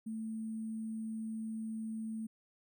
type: tone with sample-and-hold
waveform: sine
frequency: 221.5 Hz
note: A3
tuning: 12 cents sharp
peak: -37 dBFS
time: 0.06-2.27 s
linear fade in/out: 10 ms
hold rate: 8820 Hz
effects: none